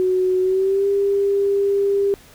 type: tone with pitch glide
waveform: sine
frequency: 370 to 398.9 Hz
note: F#4 to G4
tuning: 0 to +30 cents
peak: -15 dBFS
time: 0-2.14 s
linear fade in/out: 0 ms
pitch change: +130 cents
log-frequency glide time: 0.41-0.87 s
effects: pink hiss -47 dBFS RMS until 2.34 s